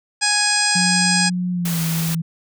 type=harmonic tone; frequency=830.6 Hz; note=G#5; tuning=in tune; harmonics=1 / 2 / 3 / 4 / 5 / 6 / 7 / 8 / 9 / 10; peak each=-25 / -22 / -25 / -31 / -30 / -20 / -30 / -31 / -26 / -23 dBFS; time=0.21-1.3 s; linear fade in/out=20 ms
type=tone with pitch glide; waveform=sine; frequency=179.9 to 164.02 Hz; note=F#3 to E3; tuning=-48 to -8 cents; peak=-19 dBFS; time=0.75-2.22 s; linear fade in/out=10 ms; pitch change=-160 cents; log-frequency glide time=1.52-1.82 s
type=noise; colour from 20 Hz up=white; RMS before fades=-27 dBFS; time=1.65-2.15 s; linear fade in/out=5 ms
effects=none